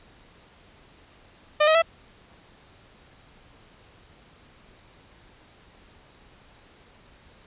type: tone with pitch steps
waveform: sawtooth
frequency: 603 / 631.5 / 661.4 Hz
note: D5 / D#5 / E5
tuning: +46 / +26 / +6 cents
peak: -12 dBFS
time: 1.6-1.822 s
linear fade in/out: 10 ms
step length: 74 ms
effects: pink hiss -54 dBFS RMS until 7.46 s + resampled to 8000 Hz